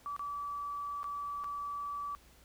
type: tone with dropouts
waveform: sine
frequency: 1152 Hz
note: D6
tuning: 34 cents flat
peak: -36 dBFS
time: 0.06-2.15 s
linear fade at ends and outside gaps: 0 ms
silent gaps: 0.164-0.194 / 1.031-1.042 / 1.438-1.443 s
effects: added 60 Hz sine -63 dBFS peak until 2.44 s + pink hiss -62 dBFS RMS until 2.44 s